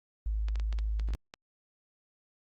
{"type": "tone", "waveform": "sine", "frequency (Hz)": 53, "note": "G#1", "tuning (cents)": 36, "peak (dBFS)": -28, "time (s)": [0.26, 1.15], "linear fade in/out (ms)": 0}
{"type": "clicks", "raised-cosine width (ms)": 0.2, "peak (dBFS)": -26, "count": 8, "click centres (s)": [0.485, 0.557, 0.598, 0.727, 0.788, 0.997, 1.136, 1.339]}
{"effects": ["Opus 24 kbps"]}